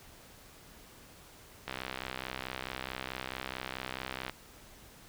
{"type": "click train", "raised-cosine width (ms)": 0.3, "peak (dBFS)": -20, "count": 170, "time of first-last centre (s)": [1.68, 4.296], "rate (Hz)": 64.6, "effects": ["pink hiss -55 dBFS RMS until 5.08 s"]}